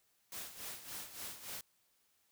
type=noise with tremolo; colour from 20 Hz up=white; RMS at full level=-44 dBFS; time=0.32-1.61 s; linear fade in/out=2 ms; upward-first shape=sine; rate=3.5 Hz; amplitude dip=70%; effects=white hiss -75 dBFS RMS until 2.31 s